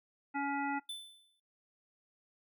harmonic tone, 281.2 Hz, C#4, 25 cents sharp, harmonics 1 / 3 / 5 / 7 / 9, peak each -37 / -36 / -41 / -43 / -48 dBFS, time 0.34-0.8 s, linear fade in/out 20 ms
square tone with exponential decay, 3518 Hz, A7, 1 cent flat, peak -38 dBFS, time 0.89-1.4 s, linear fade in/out 5 ms, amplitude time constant 110 ms
effects noise-tail reverb RT60 0.3 s tail -25 dB re dry

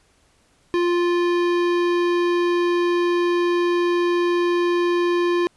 sine tone with hard clipping, 349.2 Hz, F4, in tune, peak -19 dBFS, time 0.74-5.47 s, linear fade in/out 0 ms, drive 17 dB, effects pink hiss -60 dBFS RMS until 5.56 s + resampled to 24000 Hz

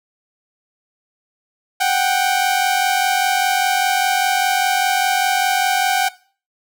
sawtooth tone pair together, 739 / 784 Hz, F#5 / G5, -2 / 0 cents, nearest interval minor second, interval 102 cents, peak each -14 dBFS, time 1.8-6.09 s, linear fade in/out 10 ms, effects noise-tail reverb RT60 0.4 s tail -19 dB re dry

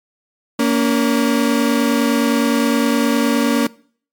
35% pulse tone pair together, 233.1 / 282.8 Hz, A#3 / C#4, 0 / +35 cents, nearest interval minor third, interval 335 cents, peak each -14 / -15 dBFS, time 0.59-3.67 s, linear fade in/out 5 ms, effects noise-tail reverb RT60 0.5 s tail -22 dB re dry + MP3 96 kbps

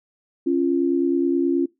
sine tone pair together, 275 / 344.5 Hz, C#4 / F4, -14 / -24 cents, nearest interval major third, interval 390 cents, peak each -20 dBFS, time 0.46-1.66 s, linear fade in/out 10 ms, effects noise-tail reverb RT60 0.2 s tail -21 dB re dry

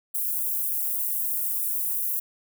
white high-pass noise, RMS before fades -27 dBFS, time 0.14-2.2 s, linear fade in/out 10 ms, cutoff 11000 Hz, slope 24 dB/octave, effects none

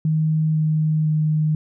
sine tone with pitch steps, 156.7 / 155.53 / 154.36 Hz, D#3 / D#3 / D#3, +13 / 0 / -13 cents, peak -16 dBFS, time 0.05-1.55 s, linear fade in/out 2 ms, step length 500 ms, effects none

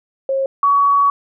sine tone pair in turn, 539 / 1128.3 Hz, C#5 / C#6, -49 / +30 cents, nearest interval octave + minor second, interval 1279 cents, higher second, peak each -15 / -10 dBFS, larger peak second, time 0.29-0.46 / 0.63-1.1 s, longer second, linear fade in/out 2 ms, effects none

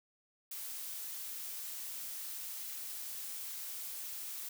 blue noise, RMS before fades -43 dBFS, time 0.51-4.49 s, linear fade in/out 5 ms, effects none

